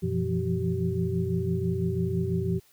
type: tone cluster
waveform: sine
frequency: 92.1 / 120.8 / 169.1 / 175.1 / 383.4 Hz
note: F#2 / B2 / E3 / F3 / G4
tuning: -7 / -38 / +44 / +5 / -38 cents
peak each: -31 dBFS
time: 0.02-2.6 s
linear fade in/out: 20 ms
effects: white hiss -61 dBFS RMS until 2.72 s